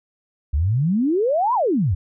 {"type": "exponential two-way sweep", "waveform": "sine", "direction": "up then down", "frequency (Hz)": [65.9, 1040, 77.8], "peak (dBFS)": -16, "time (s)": [0.53, 1.95], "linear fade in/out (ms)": 10, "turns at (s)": 1.54, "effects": []}